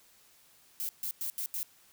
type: noise bursts at uneven times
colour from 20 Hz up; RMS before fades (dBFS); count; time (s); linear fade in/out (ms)
violet; -35; 5; 0.8-0.89 / 1.03-1.11 / 1.21-1.3 / 1.38-1.46 / 1.54-1.63; 0
effects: white hiss -62 dBFS RMS until 1.92 s